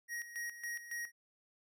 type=tone with tremolo; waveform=square; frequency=1889 Hz; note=A#6; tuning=22 cents sharp; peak=-39 dBFS; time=0.08-1.12 s; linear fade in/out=50 ms; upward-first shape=square; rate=3.6 Hz; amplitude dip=70%; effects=none